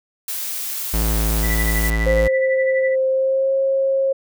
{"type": "noise", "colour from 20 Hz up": "blue", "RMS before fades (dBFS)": -26, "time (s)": [0.28, 1.9], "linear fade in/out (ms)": 2}
{"type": "tone", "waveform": "square", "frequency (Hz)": 55, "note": "A1", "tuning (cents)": 0, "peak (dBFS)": -18, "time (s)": [0.93, 2.28], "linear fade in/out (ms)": 10}
{"type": "tone with tremolo", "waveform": "sine", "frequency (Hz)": 1975.5, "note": "B6", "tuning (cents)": 0, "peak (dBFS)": -21, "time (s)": [1.42, 2.96], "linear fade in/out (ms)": 50, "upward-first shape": "sine", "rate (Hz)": 12, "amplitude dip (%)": 75}
{"type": "tone with pitch glide", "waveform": "sine", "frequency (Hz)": [526, 539.2], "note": ["C5", "C#5"], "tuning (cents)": [9, -48], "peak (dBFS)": -15, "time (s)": [2.06, 4.13], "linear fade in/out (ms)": 10, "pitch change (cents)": 43, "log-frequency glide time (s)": [3.08, 3.54]}
{"effects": []}